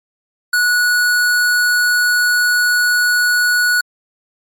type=tone; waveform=square; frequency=1466 Hz; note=F#6; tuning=16 cents flat; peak=-12 dBFS; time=0.53-3.81 s; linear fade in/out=5 ms; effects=MP3 64 kbps